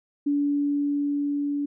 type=tone with level ramp; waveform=sine; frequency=287.3 Hz; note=D4; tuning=38 cents flat; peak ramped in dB=-20 to -24 dBFS; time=0.26-1.66 s; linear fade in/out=10 ms; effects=none